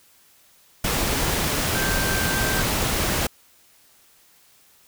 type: tone in noise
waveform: sine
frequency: 1566 Hz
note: G6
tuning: 2 cents flat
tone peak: -27 dBFS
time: 1.75-2.62 s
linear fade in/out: 5 ms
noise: pink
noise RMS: -23 dBFS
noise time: 0.84-3.27 s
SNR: -7 dB
effects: white hiss -56 dBFS RMS until 4.87 s